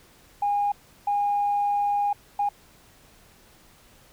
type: tone bursts at uneven times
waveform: sine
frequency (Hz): 816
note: G#5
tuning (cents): -31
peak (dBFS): -20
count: 3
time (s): 0.42-0.72 / 1.07-2.13 / 2.39-2.49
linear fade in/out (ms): 5
effects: tanh soft clip ceiling -16 dBFS + pink hiss -55 dBFS RMS until 4.12 s